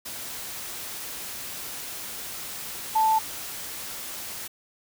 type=tone in noise; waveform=sine; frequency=880 Hz; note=A5; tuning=in tune; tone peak=-18 dBFS; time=2.95-3.19 s; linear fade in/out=10 ms; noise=white; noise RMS=-36 dBFS; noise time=0.05-4.48 s; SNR=+15 dB; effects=none